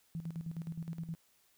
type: tone with tremolo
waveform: sine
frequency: 164.81 Hz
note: E3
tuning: in tune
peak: -36 dBFS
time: 0.15-1.15 s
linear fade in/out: 0 ms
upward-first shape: square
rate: 9.6 Hz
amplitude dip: 70%
effects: white hiss -70 dBFS RMS until 1.57 s